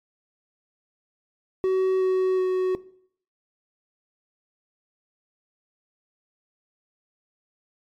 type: tone with pitch steps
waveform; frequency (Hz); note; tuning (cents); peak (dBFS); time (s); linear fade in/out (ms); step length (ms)
triangle; 376.7 / 373.9 / 371.1; F#4 / F#4 / F#4; +31 / +18 / +5; -17; 1.64-2.75; 0; 370
effects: noise-tail reverb RT60 0.6 s tail -18 dB re dry + MP3 96 kbps